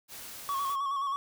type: noise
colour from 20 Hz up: white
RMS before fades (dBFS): -44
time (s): 0.08-0.77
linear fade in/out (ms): 50
type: tone with vibrato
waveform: triangle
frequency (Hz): 1108.7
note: C#6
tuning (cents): 0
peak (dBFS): -27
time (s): 0.49-1.16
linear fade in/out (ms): 0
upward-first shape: square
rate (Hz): 9.5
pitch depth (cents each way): 39
effects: none